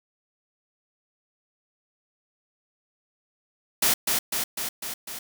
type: noise with echo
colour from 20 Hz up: white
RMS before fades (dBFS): -21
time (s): 3.82-3.94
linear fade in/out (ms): 5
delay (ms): 250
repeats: 5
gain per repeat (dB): -3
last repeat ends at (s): 5.19
effects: none